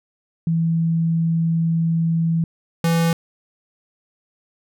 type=tone pair in turn; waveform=sine / square; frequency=164.81 / 166.63 Hz; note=E3 / E3; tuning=0 / +19 cents; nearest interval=unison; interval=19 cents; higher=second; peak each=-16 dBFS; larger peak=neither; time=0.47-2.44 / 2.84-3.13 s; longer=first; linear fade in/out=2 ms; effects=none